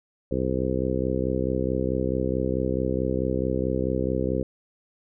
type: harmonic tone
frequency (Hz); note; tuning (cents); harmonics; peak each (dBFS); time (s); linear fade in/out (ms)
64.6; C2; -21; 1 / 2 / 3 / 4 / 5 / 6 / 7 / 8; -31 / -31 / -31 / -31 / -31 / -31 / -31 / -31; 0.31-4.43; 5
effects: none